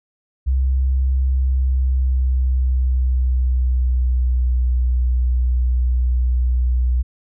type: tone with pitch glide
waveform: sine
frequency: 65.41 to 61.81 Hz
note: C2 to B1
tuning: 0 to +2 cents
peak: -14 dBFS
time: 0.46-7.03 s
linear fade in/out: 20 ms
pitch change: -98 cents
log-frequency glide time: 1.23-4.65 s
effects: none